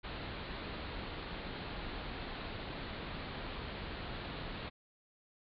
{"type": "low-pass noise", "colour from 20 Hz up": "pink", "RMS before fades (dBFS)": -43, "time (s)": [0.03, 4.7], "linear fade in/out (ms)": 20, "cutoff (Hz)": 4400, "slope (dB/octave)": 96, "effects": []}